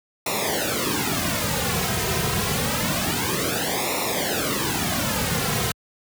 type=noise with flanger; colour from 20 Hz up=pink; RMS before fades=-24 dBFS; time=0.26-5.72 s; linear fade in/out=5 ms; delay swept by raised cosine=0.63 to 3.53 ms; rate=0.27 Hz; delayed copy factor=-0.95; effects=high-pass 60 Hz 12 dB/octave